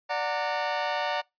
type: chord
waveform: sawtooth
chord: D augmented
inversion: none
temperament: just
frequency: 587.3 / 734.2 / 917.7 Hz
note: D5 / F#5 / A#5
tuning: 0 / -14 / -27 cents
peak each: -27 dBFS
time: 0.09-1.22 s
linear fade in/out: 20 ms
effects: noise-tail reverb RT60 0.2 s tail -25 dB re dry + resampled to 11025 Hz